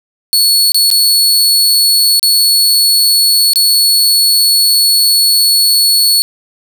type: tone with dropouts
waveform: sawtooth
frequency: 4403 Hz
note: C#8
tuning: 13 cents flat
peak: -4 dBFS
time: 0.33-6.22 s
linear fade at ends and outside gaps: 0 ms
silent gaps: 0.72-0.745 / 0.903-0.913 / 2.195-2.229 / 3.534-3.558 s
effects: none